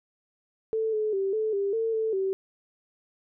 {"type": "tone with pitch steps", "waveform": "sine", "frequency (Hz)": [442.6, 429.4, 388.7, 435.5, 397.9, 450.7, 442, 384.1], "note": ["A4", "A4", "G4", "A4", "G4", "A4", "A4", "G4"], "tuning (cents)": [10, -42, -15, -18, 26, 42, 8, -35], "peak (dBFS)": -24, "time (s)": [0.73, 2.33], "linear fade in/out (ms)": 0, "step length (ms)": 200, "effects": []}